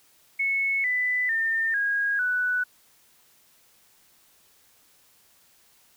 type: tone with pitch steps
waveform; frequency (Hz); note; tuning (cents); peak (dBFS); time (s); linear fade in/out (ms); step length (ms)
sine; 2200 / 1994.2 / 1807.7 / 1638.6 / 1485.4; C#7 / B6 / A6 / G#6 / F#6; -14 / +16 / +46 / -24 / +6; -22; 0.39-2.64; 10; 450
effects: white hiss -60 dBFS RMS until 5.96 s